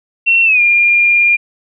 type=tone with pitch glide; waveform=sine; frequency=2716 to 2406 Hz; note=F7 to D7; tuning=-49 to +41 cents; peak=-7 dBFS; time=0.26-1.37 s; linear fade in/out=20 ms; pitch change=-210 cents; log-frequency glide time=0.44-0.61 s; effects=none